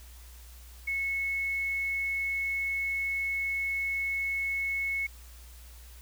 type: tone with quantisation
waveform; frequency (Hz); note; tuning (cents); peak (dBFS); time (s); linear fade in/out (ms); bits
sine; 2196; C#7; -17; -28; 0.87-5.07; 10; 9
effects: added 60 Hz sine -47 dBFS peak until 6.01 s + white hiss -55 dBFS RMS until 6.01 s